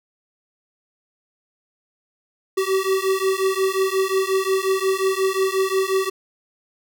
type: beating tone pair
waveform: square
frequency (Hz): 380.1 / 385.7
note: F#4 / G4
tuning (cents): +47 / -28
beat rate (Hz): 5.6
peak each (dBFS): -22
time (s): 2.57-6.1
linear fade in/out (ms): 10
effects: none